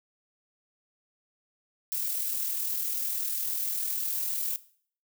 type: noise with amplitude modulation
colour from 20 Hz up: violet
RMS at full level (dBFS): -29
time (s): 1.92-4.56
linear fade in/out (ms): 0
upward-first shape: sine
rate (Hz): 39.9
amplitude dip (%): 40
effects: noise-tail reverb RT60 0.5 s tail -17 dB re dry